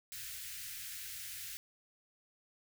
white band-stop noise, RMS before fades -45 dBFS, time 0.12-1.57 s, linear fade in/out 0 ms, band 130 to 1500 Hz, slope 48 dB/octave, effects none

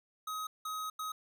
square tone bursts at uneven times, 1265 Hz, D#6, 28 cents sharp, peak -37 dBFS, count 3, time 0.27-0.47 / 0.65-0.9 / 0.99-1.12 s, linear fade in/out 5 ms, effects none

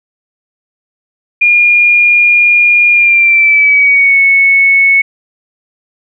sine tone with pitch glide, 2421 to 2207 Hz, D#7 to C#7, -48 to -8 cents, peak -4 dBFS, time 1.41-5.02 s, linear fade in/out 10 ms, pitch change -160 cents, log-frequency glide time 2.91-4.19 s, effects none

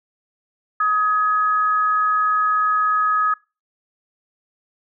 sine tone pair together, 1261.7 / 1678 Hz, D#6 / G#6, +24 / +17 cents, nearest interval perfect fourth, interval 493 cents, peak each -16 / -24 dBFS, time 0.8-3.34 s, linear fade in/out 5 ms, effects noise-tail reverb RT60 0.3 s tail -24 dB re dry

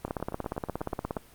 two click trains, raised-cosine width 1 ms, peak -24 / -16 dBFS, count 10 / 20, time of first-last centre 0.08-1.172 / 0.05-1.168 s, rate 8.24 / 17 Hz, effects pink hiss -55 dBFS RMS until 1.34 s + Opus 32 kbps

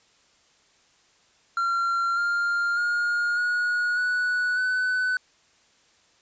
triangle tone with pitch steps, 1374 / 1398.8 / 1424.1 / 1449.8 / 1476 / 1502.7 Hz, F6 / F6 / F6 / F#6 / F#6 / F#6, -29 / +2 / +33 / -36 / -5 / +26 cents, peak -20 dBFS, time 1.57-5.17 s, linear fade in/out 2 ms, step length 600 ms, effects white hiss -61 dBFS RMS until 6.21 s + resampled to 16000 Hz

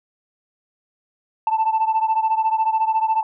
sine beating tone pair, 880 / 894 Hz, A5 / A5, 0 / +27 cents, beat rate 14 Hz, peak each -17 / -20 dBFS, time 1.47-3.23 s, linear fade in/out 2 ms, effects tanh soft clip ceiling -12 dBFS

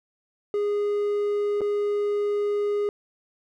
triangle tone with dropouts, 411.8 Hz, G#4, 15 cents flat, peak -20 dBFS, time 0.54-2.89 s, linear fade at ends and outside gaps 1 ms, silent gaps 1.608-1.615 s, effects none

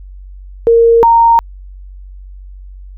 sine tone pair in turn, 462.7 / 925.4 Hz, A#4 / A#5, -13 / -13 cents, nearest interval octave, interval 1200 cents, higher second, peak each -4 dBFS, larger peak neither, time 0.67-1.03 / 1.03-1.39 s, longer neither, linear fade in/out 0 ms, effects added 47 Hz sine -29 dBFS peak until 2.97 s

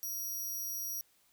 10% pulse tone with amplitude modulation, 5740 Hz, F8, 47 cents sharp, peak -29 dBFS, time 0.03-1.01 s, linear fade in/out 0 ms, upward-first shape sine, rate 214 Hz, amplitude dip 35%, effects white hiss -69 dBFS RMS until 1.32 s

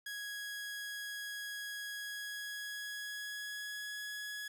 sawtooth tone with pitch glide, 1661.2 to 1680.5 Hz, G#6 to G#6, 0 to +20 cents, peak -37 dBFS, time 0.06-4.48 s, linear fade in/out 5 ms, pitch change +20 cents, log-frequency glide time 1.88-3.97 s, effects 11-bit

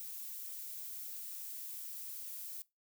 violet noise, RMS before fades -45 dBFS, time 0-2.62 s, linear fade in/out 0 ms, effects noise-tail reverb RT60 0.2 s tail -20 dB re dry

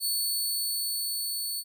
15% pulse tone with level ramp, 4444 Hz, C#8, 4 cents sharp, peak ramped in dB -19 to -24 dBFS, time 0-1.64 s, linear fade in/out 50 ms, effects none

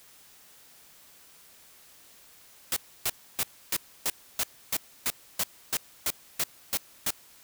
white noise bursts, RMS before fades -27 dBFS, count 14, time 2.72-7.106 s, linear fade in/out 2 ms, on 44 ms, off 290 ms, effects white hiss -55 dBFS RMS until 7.43 s

